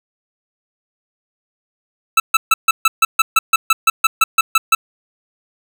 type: tone bursts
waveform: 25% pulse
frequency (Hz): 1317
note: E6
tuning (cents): -2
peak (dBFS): -4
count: 16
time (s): 2.17-4.75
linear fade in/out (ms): 5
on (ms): 30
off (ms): 140
effects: none